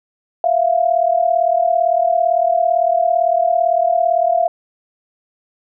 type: tone pair together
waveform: sine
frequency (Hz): 666.2 / 704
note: E5 / F5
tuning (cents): +18 / +14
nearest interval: minor second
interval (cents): 96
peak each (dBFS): -15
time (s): 0.44-4.48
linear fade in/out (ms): 2
effects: none